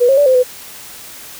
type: tone with pitch steps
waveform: sine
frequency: 487.7 / 541 / 578 / 517 / 502 Hz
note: B4 / C#5 / D5 / C5 / B4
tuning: -22 / -42 / -28 / -21 / +28 cents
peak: -7 dBFS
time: 0-0.435 s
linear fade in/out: 20 ms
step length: 87 ms
effects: white hiss -34 dBFS RMS until 1.39 s